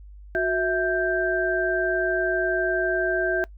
sine tone cluster, 366.6 / 654 / 1573 Hz, F#4 / E5 / G6, -16 / -14 / +6 cents, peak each -25 dBFS, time 0.35-3.44 s, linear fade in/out 0 ms, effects noise-tail reverb RT60 0.1 s tail -23 dB re dry + added 50 Hz sine -41 dBFS peak until 3.57 s

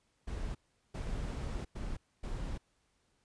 brown noise bursts at uneven times, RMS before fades -38 dBFS, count 4, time 0.27-0.55 / 0.94-1.65 / 1.75-1.97 / 2.23-2.58 s, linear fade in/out 10 ms, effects pink hiss -75 dBFS RMS until 3.24 s + resampled to 22050 Hz

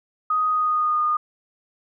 sine tone with pitch glide, 1249 to 1223.3 Hz, D#6 to D#6, +6 to -30 cents, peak -18 dBFS, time 0.3-1.17 s, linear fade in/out 5 ms, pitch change -36 cents, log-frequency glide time 0.49-1.02 s, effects none

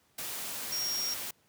sine tone in noise, 5588 Hz, F8, in tune, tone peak -31 dBFS, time 0.72-1.14 s, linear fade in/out 5 ms, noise white, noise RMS -38 dBFS, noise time 0.18-1.31 s, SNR +4 dB, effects pink hiss -68 dBFS RMS until 1.48 s + high-pass 100 Hz 12 dB/octave

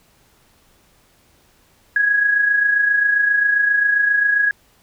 sine tone with amplitude modulation, 1661.2 Hz, G#6, in tune, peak -11 dBFS, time 1.96-4.51 s, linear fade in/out 2 ms, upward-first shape sine, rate 27.5 Hz, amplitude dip 50%, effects pink hiss -56 dBFS RMS until 4.82 s

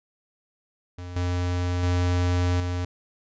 square tone with level steps, 89 Hz, F2, 33 cents sharp, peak -35 / -24 / -21 / -26 dBFS, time 0.98-2.85 s, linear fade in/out 5 ms, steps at 1.16 / 1.83 / 2.6 s, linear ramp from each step 2 ms, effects resampled to 16000 Hz

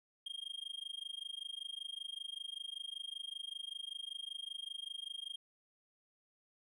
triangle tone with amplitude modulation, 3222 Hz, G7, 47 cents sharp, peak -37 dBFS, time 0.26-5.36 s, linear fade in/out 5 ms, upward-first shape sine, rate 25.2 Hz, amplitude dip 100%, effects none

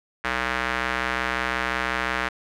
square tone with band-pass filter, 62.8 Hz, B1, 30 cents sharp, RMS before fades -26 dBFS, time 0.24-2.29 s, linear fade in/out 10 ms, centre 1700 Hz, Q 1.7, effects none

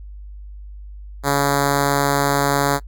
5% pulse tone with notch filter, 141.1 Hz, C#3, 31 cents sharp, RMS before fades -18 dBFS, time 1.23-2.8 s, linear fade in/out 50 ms, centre 2700 Hz, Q 1, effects noise-tail reverb RT60 0.1 s tail -21 dB re dry + added 50 Hz sine -33 dBFS peak until 2.87 s

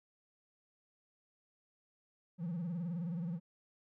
triangle tone with vibrato, 170.9 Hz, F3, 37 cents flat, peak -33 dBFS, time 2.38-3.4 s, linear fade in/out 50 ms, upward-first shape sine, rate 19 Hz, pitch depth 130 cents each way, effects tanh soft clip ceiling -30 dBFS

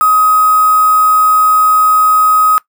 sine tone with quantisation, 1260 Hz, D#6, 21 cents sharp, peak -6 dBFS, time 0.01-2.58 s, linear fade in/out 0 ms, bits 3, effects noise-tail reverb RT60 0.1 s tail -20 dB re dry

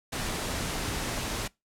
pink noise, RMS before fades -32 dBFS, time 0.12-1.48 s, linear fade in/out 10 ms, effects noise-tail reverb RT60 0.2 s tail -23 dB re dry + low-pass 11000 Hz 12 dB/octave

